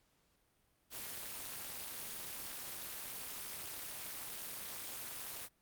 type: noise with amplitude modulation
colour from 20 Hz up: white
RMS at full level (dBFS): -41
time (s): 0.9-5.49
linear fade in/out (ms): 50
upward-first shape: sine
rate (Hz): 255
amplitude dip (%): 90
effects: pink hiss -75 dBFS RMS until 5.61 s + Opus 48 kbps